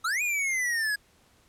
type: exponential two-way sweep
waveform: square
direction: up then down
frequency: 1244.5 to 2490 to 1651 Hz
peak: -26 dBFS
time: 0.04-0.96 s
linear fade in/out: 10 ms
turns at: 0.22 s
effects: pink hiss -62 dBFS RMS until 1.48 s + low-pass 12000 Hz 12 dB/octave